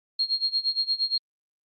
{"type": "tone with tremolo", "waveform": "sine", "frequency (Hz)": 4247, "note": "C8", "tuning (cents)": 25, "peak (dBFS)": -20, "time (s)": [0.19, 1.18], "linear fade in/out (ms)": 5, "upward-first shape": "sine", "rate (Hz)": 8.6, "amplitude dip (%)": 90, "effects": ["Opus 48 kbps"]}